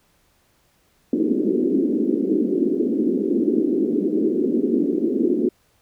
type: band-pass noise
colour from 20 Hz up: white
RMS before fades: -20 dBFS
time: 1.13-5.49 s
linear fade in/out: 2 ms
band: 220 to 390 Hz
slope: 48 dB/octave
effects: pink hiss -62 dBFS RMS until 5.81 s